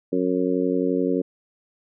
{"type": "harmonic tone", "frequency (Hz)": 91.5, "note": "F#2", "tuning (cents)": -19, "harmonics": [2, 3, 4, 5, 6], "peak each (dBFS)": [-29, -23, -26, -25, -31], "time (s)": [0.12, 1.22], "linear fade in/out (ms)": 10, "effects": []}